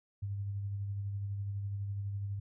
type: tone with tremolo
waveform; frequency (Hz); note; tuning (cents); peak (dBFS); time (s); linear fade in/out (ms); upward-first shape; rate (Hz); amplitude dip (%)
sine; 100; G2; +35; -33; 0.22-2.4; 10; sine; 12; 30
effects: none